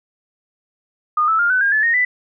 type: tone with pitch steps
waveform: sine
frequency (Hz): 1224 / 1311.9 / 1406 / 1506.9 / 1615.1 / 1731 / 1855.2 / 1988.4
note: D#6 / E6 / F6 / F#6 / G#6 / A6 / A#6 / B6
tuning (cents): -29 / -9 / +11 / +31 / -49 / -29 / -9 / +11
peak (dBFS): -13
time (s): 1.17-2.05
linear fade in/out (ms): 5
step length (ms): 110
effects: none